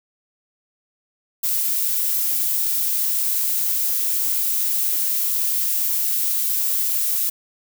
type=noise; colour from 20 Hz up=violet; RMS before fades=-21 dBFS; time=1.43-7.3 s; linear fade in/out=10 ms; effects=none